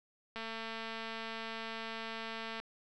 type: click train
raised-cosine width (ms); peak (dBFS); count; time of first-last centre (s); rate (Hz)
0.3; -26; 505; 0.36-2.6; 225
effects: none